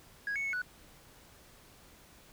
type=tone with pitch steps; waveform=sine; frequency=1653 / 2213 / 2200 / 1478 Hz; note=G#6 / C#7 / C#7 / F#6; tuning=-9 / -3 / -14 / -2 cents; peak=-30 dBFS; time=0.27-0.618 s; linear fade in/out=2 ms; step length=87 ms; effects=tanh soft clip ceiling -30 dBFS + pink hiss -58 dBFS RMS until 2.32 s